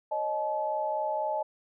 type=tone cluster; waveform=sine; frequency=552 / 616 / 860 Hz; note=C#5 / D#5 / A5; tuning=-7 / -17 / -40 cents; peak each=-38 / -31 / -30 dBFS; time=0.11-1.43 s; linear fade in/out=10 ms; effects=none